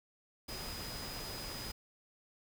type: tone in noise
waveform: sine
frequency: 4978 Hz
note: D#8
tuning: in tune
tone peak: -46 dBFS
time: 0.48-1.72 s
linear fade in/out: 10 ms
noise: pink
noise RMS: -44 dBFS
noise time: 0.48-1.72 s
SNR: -5 dB
effects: none